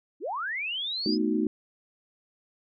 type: linear sweep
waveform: sine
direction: up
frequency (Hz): 250 to 5150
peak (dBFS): -29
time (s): 0.2-1.18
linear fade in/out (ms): 50
type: chord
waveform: sine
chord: B dominant seventh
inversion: third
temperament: equal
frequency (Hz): 220 / 246.9 / 311.1 / 370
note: A3 / B3 / D#4 / F#4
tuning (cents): 0 / 0 / 0 / 0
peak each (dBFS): -28 / -31 / -27 / -31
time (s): 1.06-1.47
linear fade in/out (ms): 2
effects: none